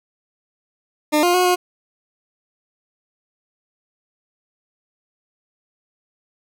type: tone with pitch steps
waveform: 20% pulse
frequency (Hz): 301.7 / 352.5 / 362.9 / 359.7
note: D4 / F4 / F#4 / F#4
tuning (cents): +47 / +16 / -34 / -49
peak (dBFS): -9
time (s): 1.12-1.56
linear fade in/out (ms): 20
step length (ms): 110
effects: none